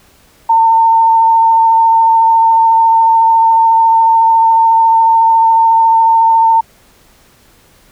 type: tone with vibrato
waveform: sine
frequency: 905 Hz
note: A5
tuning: 48 cents sharp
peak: -5 dBFS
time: 0.49-6.61 s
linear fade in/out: 10 ms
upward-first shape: sine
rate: 14 Hz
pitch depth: 14 cents each way
effects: pink hiss -47 dBFS RMS until 7.91 s